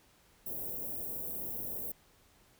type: band-stop noise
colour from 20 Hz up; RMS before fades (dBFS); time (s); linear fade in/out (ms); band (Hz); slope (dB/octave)
white; -39; 0.46-1.92; 5; 600 to 13000; 24
effects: pink hiss -65 dBFS RMS until 2.59 s